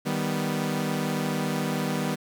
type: chord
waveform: sawtooth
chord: Eb augmented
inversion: none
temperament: equal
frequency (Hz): 155.56 / 196 / 246.9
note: Eb3 / G3 / B3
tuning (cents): 0 / 0 / 0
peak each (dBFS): -26 / -26 / -26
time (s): 0.05-2.16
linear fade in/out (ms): 20
effects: 9-bit